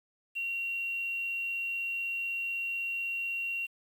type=tone with quantisation; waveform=sine; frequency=2748 Hz; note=F7; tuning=29 cents flat; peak=-31 dBFS; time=0.35-3.67 s; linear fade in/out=20 ms; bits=9; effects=none